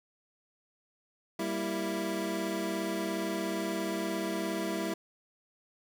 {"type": "chord", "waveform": "25% pulse", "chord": "E diminished", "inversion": "first", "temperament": "equal", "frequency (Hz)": [196, 233.1, 329.6], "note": ["G3", "Bb3", "E4"], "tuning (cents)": [0, 0, 0], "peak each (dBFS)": [-32, -36, -30], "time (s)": [1.39, 4.94], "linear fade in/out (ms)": 5, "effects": []}